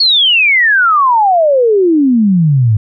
sine exponential sweep, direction down, 4454 to 102.7 Hz, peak -6 dBFS, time 0-2.77 s, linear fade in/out 5 ms, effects none

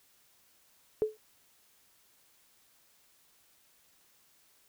sine tone with exponential decay, 431.7 Hz, A4, 33 cents flat, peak -21 dBFS, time 1.02-1.17 s, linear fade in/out 0 ms, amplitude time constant 32 ms, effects white hiss -66 dBFS RMS until 4.68 s

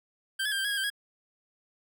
25% pulse tone with pitch steps, 1570 / 1699 / 1595 / 1571 / 1659 / 1635 / 1563 / 1653 Hz, G6 / G#6 / G6 / G6 / G#6 / G#6 / G6 / G#6, +2 / +39 / +30 / +3 / -2 / -28 / -6 / -9 cents, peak -24 dBFS, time 0.39-0.902 s, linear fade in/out 10 ms, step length 64 ms, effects none

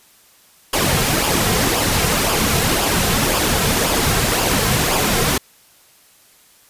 pink noise with flanger, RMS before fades -17 dBFS, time 0.73-5.38 s, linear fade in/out 5 ms, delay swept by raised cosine 0.49 to 3.49 ms, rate 1.9 Hz, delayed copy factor -0.5, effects white hiss -51 dBFS RMS until 6.69 s + resampled to 32000 Hz

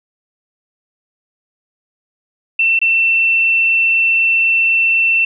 sine tone with dropouts, 2688 Hz, E7, 33 cents sharp, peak -10 dBFS, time 2.59-5.25 s, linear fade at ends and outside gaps 5 ms, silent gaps 2.791-2.815 s, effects none

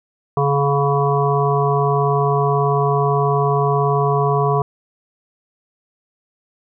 harmonic tone, 141.2 Hz, C#3, 32 cents sharp, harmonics 1 / 3 / 5 / 7 / 8, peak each -18 / -19 / -22 / -22 / -23 dBFS, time 0.37-4.62 s, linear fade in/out 2 ms, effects none

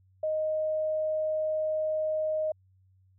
sine tone, 622.3 Hz, D#5, in tune, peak -26 dBFS, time 0.23-2.52 s, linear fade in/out 5 ms, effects added 94 Hz sine -60 dBFS peak until 3.18 s

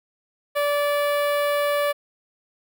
sawtooth tone with notch filter, 580 Hz, D5, 22 cents flat, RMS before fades -22 dBFS, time 0.55-1.93 s, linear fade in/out 20 ms, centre 6300 Hz, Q 0.65, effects none

